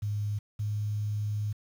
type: tone pair in turn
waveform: sine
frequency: 103.83 / 104.92 Hz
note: G#2 / G#2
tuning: 0 / +18 cents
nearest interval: unison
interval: 18 cents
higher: second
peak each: -28 dBFS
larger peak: neither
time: 0.02-0.39 / 0.59-1.53 s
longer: second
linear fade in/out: 10 ms
effects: 9-bit